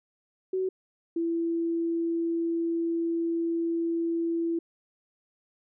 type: tone pair in turn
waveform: sine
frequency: 375.1 / 334.2 Hz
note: F#4 / E4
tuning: +24 / +24 cents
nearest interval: major second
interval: 200 cents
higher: first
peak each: -25 dBFS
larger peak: neither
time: 0.53-0.69 / 1.16-4.59 s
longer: second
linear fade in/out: 5 ms
effects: none